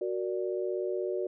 sine chord, Gb augmented, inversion none, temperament equal, 370 / 466.2 / 587.3 Hz, Gb4 / Bb4 / D5, 0 / 0 / 0 cents, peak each -31 / -36 / -36 dBFS, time 0.01-1.27 s, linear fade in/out 5 ms, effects none

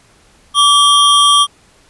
square tone pair together, 1157 / 3223 Hz, D6 / G7, -26 / +47 cents, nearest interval octave + tritone, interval 1773 cents, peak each -10 dBFS, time 0.54-1.47 s, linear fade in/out 50 ms, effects pink hiss -49 dBFS RMS until 1.89 s + resampled to 24000 Hz

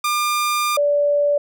sawtooth / sine tone pair in turn, 1200 / 579.9 Hz, D6 / D5, +37 / -22 cents, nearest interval octave + minor second, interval 1259 cents, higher first, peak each -14 dBFS, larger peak neither, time 0.04-0.77 / 0.77-1.38 s, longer first, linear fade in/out 5 ms, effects none

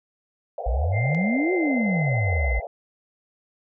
white band-pass noise, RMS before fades -32 dBFS, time 0.58-2.67 s, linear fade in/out 2 ms, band 470 to 770 Hz, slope 96 dB/octave
sine exponential two-way sweep, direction up then down, 52.9 to 380 to 52.9 Hz, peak -20 dBFS, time 0.66-2.6 s, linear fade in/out 10 ms, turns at 1.53 s
sine tone with pitch glide, 2093 to 2059 Hz, C7 to C7, 0 to -28 cents, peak -28 dBFS, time 0.92-2.62 s, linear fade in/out 50 ms, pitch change -28 cents, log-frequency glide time 1.31-2.03 s
click, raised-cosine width 0.2 ms, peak -26 dBFS, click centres 1.148 s
effects none

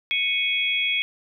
sine tone cluster, 2213 / 2500 / 3327 Hz, C#7 / D#7 / G#7, -3 / +8 / +2 cents, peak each -25 dBFS, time 0.11-1.02 s, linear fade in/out 0 ms, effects none

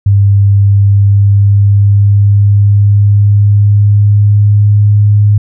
sine tone with pitch glide, 100 to 103.65 Hz, G2 to G#2, +35 to -3 cents, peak -3 dBFS, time 0.06-5.38 s, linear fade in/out 5 ms, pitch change +62 cents, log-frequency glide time 0.63-4.84 s, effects none

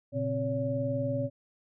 sine tone cluster, 117.4 / 137.7 / 263.6 / 566 Hz, A#2 / C#3 / C4 / C#5, +13 / -11 / +13 / +36 cents, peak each -33 / -37 / -34 / -31 dBFS, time 0.12-1.3 s, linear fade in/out 50 ms, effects none

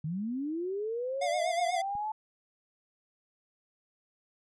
sine linear sweep, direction up, 146.1 to 875 Hz, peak -31 dBFS, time 0.04-2.12 s, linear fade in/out 5 ms
square tone with vibrato, 698 Hz, F5, 1 cent flat, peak -30 dBFS, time 1.21-1.82 s, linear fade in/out 10 ms, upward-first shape triangle, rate 8.2 Hz, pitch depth 84 cents each way
click, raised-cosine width 5 ms, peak -37 dBFS, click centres 1.953 s
effects resampled to 22050 Hz

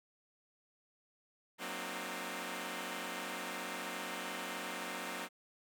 5% pulse chord, C half-diminished seventh, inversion second, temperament equal with one note detuned, 185 / 233.1 / 261.6 / 303.1 Hz, Gb3 / Bb3 / C4 / Eb4, 0 / 0 / 0 / -45 cents, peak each -34 dBFS, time 1.58-5.29 s, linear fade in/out 50 ms, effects none

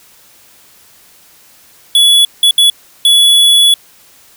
square tone bursts at uneven times, 3403 Hz, G#7, 41 cents sharp, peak -5 dBFS, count 4, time 1.95-2.25 / 2.43-2.51 / 2.58-2.7 / 3.05-3.74 s, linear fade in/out 2 ms, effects white hiss -44 dBFS RMS until 4.36 s

